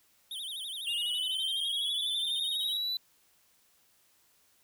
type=tone with vibrato; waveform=square; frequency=3397 Hz; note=G#7; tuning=38 cents sharp; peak=-37 dBFS; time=0.31-2.77 s; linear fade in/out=2 ms; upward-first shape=sine; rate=12 Hz; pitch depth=190 cents each way
type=linear sweep; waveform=triangle; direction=up; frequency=2794 to 4000 Hz; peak=-29 dBFS; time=0.87-2.97 s; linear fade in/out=2 ms
effects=white hiss -67 dBFS RMS until 4.63 s